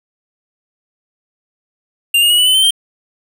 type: tone with pitch steps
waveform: square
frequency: 2794 / 2851 / 2909 / 2969 / 3029 / 3091 / 3154 Hz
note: F7 / F7 / F#7 / F#7 / F#7 / G7 / G7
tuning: 0 / +35 / -30 / +5 / +40 / -25 / +10 cents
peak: -9 dBFS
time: 2.14-2.707 s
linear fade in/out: 5 ms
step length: 81 ms
effects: none